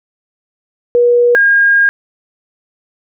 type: tone pair in turn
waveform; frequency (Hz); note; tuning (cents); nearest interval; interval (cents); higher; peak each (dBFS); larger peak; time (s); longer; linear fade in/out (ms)
sine; 482 / 1621.2; B4 / G#6; -42 / -42; octave + major sixth; 2100; second; -6; neither; 0.95-1.35 / 1.35-1.89; second; 0
effects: none